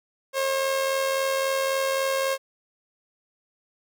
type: tone with amplitude modulation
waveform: sawtooth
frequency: 538 Hz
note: C5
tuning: 48 cents sharp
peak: -17 dBFS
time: 0.33-2.38 s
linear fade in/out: 50 ms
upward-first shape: sine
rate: 83.7 Hz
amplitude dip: 40%
effects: none